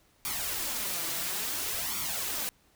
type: noise with flanger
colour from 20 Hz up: white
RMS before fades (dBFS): -33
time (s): 0.25-2.49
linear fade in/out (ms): 0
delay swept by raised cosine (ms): 0.87 to 6.07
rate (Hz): 0.58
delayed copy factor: +0.65
effects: pink hiss -65 dBFS RMS until 2.75 s